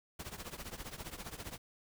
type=noise with tremolo; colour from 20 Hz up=pink; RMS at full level=-42 dBFS; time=0.19-1.58 s; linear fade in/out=5 ms; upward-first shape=triangle; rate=15 Hz; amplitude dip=90%; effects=none